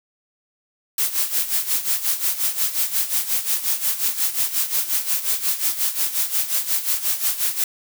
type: noise with tremolo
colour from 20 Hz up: blue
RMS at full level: -19 dBFS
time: 0.98-7.64 s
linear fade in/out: 2 ms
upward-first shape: sine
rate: 5.6 Hz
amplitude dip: 75%
effects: none